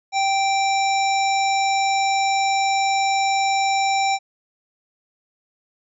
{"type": "harmonic tone", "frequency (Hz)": 782, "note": "G5", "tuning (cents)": -4, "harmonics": [1, 3, 5, 7, 9], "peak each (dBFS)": [-18, -25, -30, -31, -32], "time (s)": [0.12, 4.19], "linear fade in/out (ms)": 50, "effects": []}